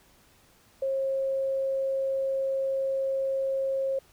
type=tone; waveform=sine; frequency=538 Hz; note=C5; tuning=48 cents sharp; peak=-25 dBFS; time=0.82-3.99 s; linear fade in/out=5 ms; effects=pink hiss -60 dBFS RMS until 4.12 s